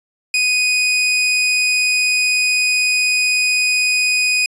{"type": "tone", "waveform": "sawtooth", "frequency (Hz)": 2489, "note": "D#7", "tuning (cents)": 0, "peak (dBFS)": -10, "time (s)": [0.34, 4.46], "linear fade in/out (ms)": 2, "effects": ["resampled to 22050 Hz"]}